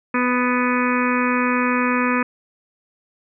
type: harmonic tone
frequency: 248.3 Hz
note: B3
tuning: 9 cents sharp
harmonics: 1 / 2 / 4 / 5 / 6 / 7 / 8 / 9 / 10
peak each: -20 / -26 / -25 / -25 / -29 / -27 / -32 / -30 / -28 dBFS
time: 0.14-2.23 s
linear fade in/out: 5 ms
effects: none